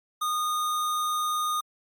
square tone, 1229 Hz, D#6, 22 cents flat, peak -26 dBFS, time 0.21-1.61 s, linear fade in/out 10 ms, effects Opus 48 kbps

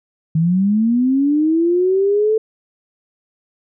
sine linear sweep, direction up, 155.56 to 442.5 Hz, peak -12 dBFS, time 0.35-2.38 s, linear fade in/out 5 ms, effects none

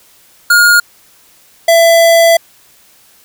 square tone pair in turn, 1426 / 668.3 Hz, F6 / E5, +36 / +24 cents, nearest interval octave + minor second, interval 1312 cents, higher first, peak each -5 dBFS, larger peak neither, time 0.5-0.8 / 1.68-2.37 s, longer second, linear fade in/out 5 ms, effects white hiss -46 dBFS RMS until 3.24 s

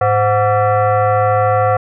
sine tone with frequency modulation, 106.7 Hz, G#2, 47 cents sharp, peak -10 dBFS, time 0.01-1.77 s, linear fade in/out 5 ms, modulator 625 Hz, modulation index 1.7, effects none

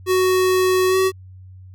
square tone with pitch glide, 371.3 to 378.2 Hz, F#4 to F#4, +6 to +38 cents, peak -15 dBFS, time 0.06-1.12 s, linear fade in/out 50 ms, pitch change +32 cents, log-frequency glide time 0.88-0.97 s, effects added 93 Hz sine -38 dBFS peak until 1.74 s

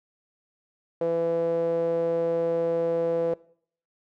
sawtooth tone with band-pass filter, 167.2 Hz, E3, 25 cents sharp, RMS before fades -25 dBFS, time 1.01-3.34 s, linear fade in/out 2 ms, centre 510 Hz, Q 6, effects noise-tail reverb RT60 0.6 s tail -22 dB re dry

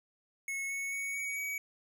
square tone with pitch steps, 2190 / 2209 / 2228 / 2248 / 2267 Hz, C#7 / C#7 / C#7 / C#7 / C#7, -22 / -7 / +8 / +24 / +38 cents, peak -35 dBFS, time 0.48-1.58 s, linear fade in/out 2 ms, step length 220 ms, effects none

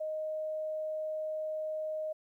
sine tone, 622.3 Hz, D#5, in tune, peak -33 dBFS, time 0-2.13 s, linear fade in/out 10 ms, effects 12-bit

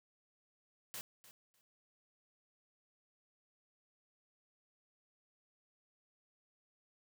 white noise with echo, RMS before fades -45 dBFS, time 0.94-1.01 s, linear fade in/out 0 ms, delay 300 ms, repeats 2, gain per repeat -15 dB, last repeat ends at 1.61 s, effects none

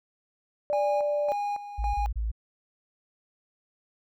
sine tone, 587.3 Hz, D5, in tune, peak -24 dBFS, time 0.7-1.32 s, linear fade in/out 0 ms
triangle tone with tremolo, 819 Hz, G#5, 24 cents flat, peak -25 dBFS, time 0.73-2.06 s, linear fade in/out 0 ms, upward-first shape square, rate 1.8 Hz, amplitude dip 70%
sine tone bursts, 55.1 Hz, A1, 3 cents sharp, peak -26 dBFS, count 3, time 1.78-2.316 s, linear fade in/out 10 ms, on 160 ms, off 28 ms
effects none

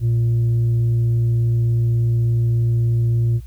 sine tone with tanh clipping, 116.54 Hz, A#2, in tune, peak -15 dBFS, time 0-3.41 s, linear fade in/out 50 ms, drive 2 dB, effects added 60 Hz sine -33 dBFS peak until 3.46 s + white hiss -57 dBFS RMS until 3.46 s

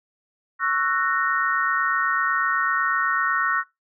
sine chord, F# dominant seventh, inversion second, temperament just, 1110 / 1332 / 1480 / 1850 Hz, C#6 / E6 / F#6 / A#6, +2 / +18 / 0 / -14 cents, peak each -25 dBFS, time 0.59-3.64 s, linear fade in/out 50 ms, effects noise-tail reverb RT60 0.2 s tail -22 dB re dry

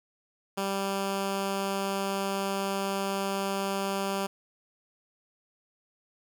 10% pulse tone, 196 Hz, G3, in tune, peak -20 dBFS, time 0.57-4.27 s, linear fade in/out 10 ms, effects none

